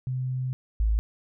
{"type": "tone pair in turn", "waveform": "sine", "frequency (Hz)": [128.6, 54.07], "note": ["C3", "A1"], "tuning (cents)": [-30, -30], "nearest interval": "octave + minor third", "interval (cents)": 1500, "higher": "first", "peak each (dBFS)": [-26, -20], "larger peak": "second", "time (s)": [[0.07, 0.53], [0.8, 0.99]], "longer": "first", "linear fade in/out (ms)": 0, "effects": []}